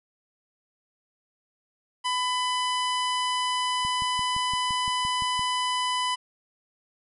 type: harmonic tone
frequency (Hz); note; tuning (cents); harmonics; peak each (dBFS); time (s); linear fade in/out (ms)
1000; B5; +21; 1 / 2 / 3 / 4 / 5 / 6 / 7 / 8 / 9 / 10; -26 / -35 / -30 / -44 / -36 / -47 / -46 / -48 / -48 / -42; 2.04-6.16; 20
type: click train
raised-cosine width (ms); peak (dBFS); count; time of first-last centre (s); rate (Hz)
5; -27; 10; 3.85-5.394; 5.83
effects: none